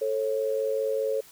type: tone pair together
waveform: sine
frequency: 440 / 544.9 Hz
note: A4 / C#5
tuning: 0 / -30 cents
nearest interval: major third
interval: 370 cents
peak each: -27 dBFS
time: 0.01-1.21 s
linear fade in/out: 10 ms
effects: white hiss -52 dBFS RMS until 1.31 s